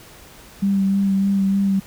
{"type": "tone with vibrato", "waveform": "sine", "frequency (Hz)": 196, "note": "G3", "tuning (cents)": 0, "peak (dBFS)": -15, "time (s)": [0.62, 1.8], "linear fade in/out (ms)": 10, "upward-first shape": "sine", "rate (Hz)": 3.3, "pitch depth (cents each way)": 19, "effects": ["pink hiss -44 dBFS RMS until 1.86 s"]}